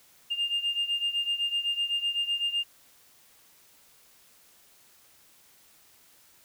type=beating tone pair; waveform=sine; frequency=2808 / 2815.9 Hz; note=F7 / F7; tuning=+9 / +14 cents; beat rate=7.9 Hz; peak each=-27 / -30 dBFS; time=0.3-2.64 s; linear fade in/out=20 ms; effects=tanh soft clip ceiling -21 dBFS + white hiss -59 dBFS RMS until 6.44 s